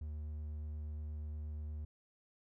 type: tone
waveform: triangle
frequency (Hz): 75.7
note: D#2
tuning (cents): -47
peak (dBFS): -38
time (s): 0.01-1.85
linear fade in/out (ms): 5
effects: none